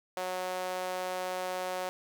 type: tone with high-pass filter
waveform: sawtooth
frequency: 183.6 Hz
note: F#3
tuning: 13 cents flat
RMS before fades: -35 dBFS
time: 0.17-1.89 s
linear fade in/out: 0 ms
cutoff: 600 Hz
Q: 2.3
effects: none